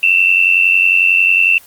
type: tone pair together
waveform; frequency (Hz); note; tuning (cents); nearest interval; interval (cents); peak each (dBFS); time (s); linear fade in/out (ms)
sine; 2637 / 2728; E7 / F7; 0 / -41; minor second; 59; -11; 0.03-1.58; 2
effects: white hiss -42 dBFS RMS until 1.66 s + Opus 24 kbps